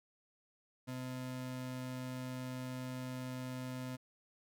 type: ring-modulated tone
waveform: square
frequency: 191.7 Hz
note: G3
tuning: 38 cents flat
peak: -38 dBFS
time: 0.87-3.97 s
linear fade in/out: 20 ms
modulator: 63.7 Hz
effects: none